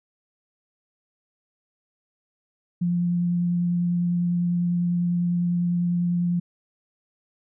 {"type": "tone with vibrato", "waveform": "sine", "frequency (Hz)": 174.61, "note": "F3", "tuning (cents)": 0, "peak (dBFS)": -20, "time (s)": [2.81, 6.4], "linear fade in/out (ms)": 10, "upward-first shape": "sine", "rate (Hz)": 10, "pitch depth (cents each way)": 10, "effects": []}